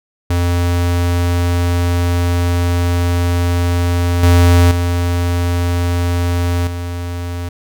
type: tone with level steps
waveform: square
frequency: 87.31 Hz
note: F2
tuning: in tune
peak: -13 / -7 / -14 / -21 dBFS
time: 0.3-7.49 s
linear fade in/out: 5 ms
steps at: 4.23 / 4.71 / 6.67 s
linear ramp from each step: 2 ms
effects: none